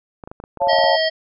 clicks, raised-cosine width 1 ms, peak -20 dBFS, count 11, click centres 0.238 / 0.275 / 0.315 / 0.401 / 0.439 / 0.573 / 0.618 / 0.672 / 0.732 / 0.787 / 0.841 s
sine chord, Db augmented, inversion none, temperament equal, 554.4 / 698.5 / 880 Hz, Db5 / F5 / A5, 0 / 0 / 0 cents, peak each -19 dBFS, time 0.6-0.97 s, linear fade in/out 20 ms
harmonic tone, 639 Hz, D#5, 46 cents sharp, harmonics 1 / 3 / 5 / 7 / 8, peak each -18 / -23 / -25 / -26 / -27 dBFS, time 0.68-1.1 s, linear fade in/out 20 ms
effects none

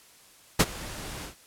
pink noise with ADSR envelope, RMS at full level -17 dBFS, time 0.59-1.35 s, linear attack 11 ms, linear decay 45 ms, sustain -21 dB, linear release 110 ms, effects white hiss -55 dBFS RMS until 1.46 s + low-pass 12000 Hz 12 dB/octave

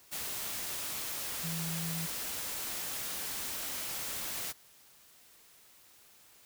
sine tone in noise, 164.81 Hz, E3, in tune, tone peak -36 dBFS, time 1.43-2.07 s, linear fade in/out 20 ms, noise white, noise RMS -38 dBFS, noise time 0.11-4.53 s, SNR -1 dB, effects white hiss -60 dBFS RMS until 6.45 s

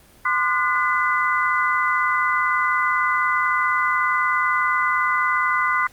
sine tone cluster, 1037 / 1201 / 1461 / 2011 Hz, C6 / D6 / F#6 / B6, -16 / +38 / -22 / +31 cents, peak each -23 dBFS, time 0.25-5.87 s, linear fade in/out 5 ms, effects pink hiss -51 dBFS RMS until 5.92 s + Opus 24 kbps

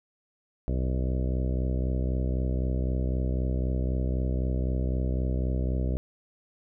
harmonic tone with a mistuned harmonic, 63.9 Hz, C2, 40 cents flat, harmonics 1 / 2 / 3 / 4 / 5 / 6 / 7 / 8 / 9 / 10, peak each -26 / -32 / -36 / -38 / -40 / -42 / -43 / -44 / -45 / -46 dBFS, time 0.68-5.97 s, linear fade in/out 0 ms, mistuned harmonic 10, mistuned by -24 cents, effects none

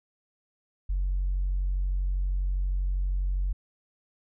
sine tone, 46.25 Hz, F#1, in tune, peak -23 dBFS, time 0.89-3.53 s, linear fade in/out 10 ms, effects tanh soft clip ceiling -21 dBFS

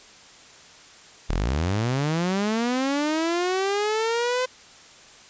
sawtooth linear sweep, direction up, 32.7 to 513 Hz, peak -18 dBFS, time 1.29-4.46 s, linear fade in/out 10 ms, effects white hiss -48 dBFS RMS until 5.29 s + resampled to 16000 Hz

